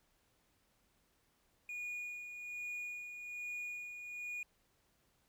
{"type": "tone with tremolo", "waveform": "triangle", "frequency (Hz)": 2447, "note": "D#7", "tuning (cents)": -29, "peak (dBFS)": -38, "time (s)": [1.69, 4.43], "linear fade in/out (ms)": 2, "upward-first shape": "sine", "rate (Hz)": 1.2, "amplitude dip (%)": 50, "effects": ["pink hiss -75 dBFS RMS until 5.28 s"]}